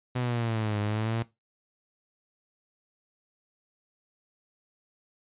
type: linear two-way sweep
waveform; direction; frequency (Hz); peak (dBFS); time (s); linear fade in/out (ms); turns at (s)
sawtooth; down then up; 126.3 to 103 to 116.2; -23; 0.15-1.23; 10; 0.8
effects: noise-tail reverb RT60 0.2 s tail -18 dB re dry + resampled to 8000 Hz